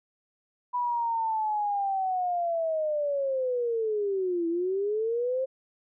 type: linear two-way sweep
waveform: sine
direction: down then up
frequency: 987.8 to 330.1 to 533 Hz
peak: -25 dBFS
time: 0.73-5.46 s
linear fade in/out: 20 ms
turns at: 4.48 s
effects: none